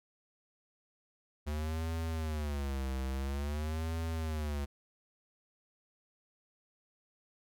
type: tone with vibrato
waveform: square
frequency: 73.42 Hz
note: D2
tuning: in tune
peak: -34 dBFS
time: 1.46-4.66 s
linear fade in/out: 20 ms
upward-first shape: sine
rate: 0.49 Hz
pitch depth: 190 cents each way
effects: none